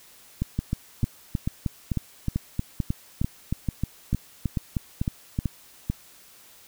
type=two click trains; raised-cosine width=5 ms; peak=-12 / -12 dBFS; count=13 / 17; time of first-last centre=0.59-5.9 / 0.42-5.389 s; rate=2.26 / 3.22 Hz; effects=white hiss -52 dBFS RMS until 6.67 s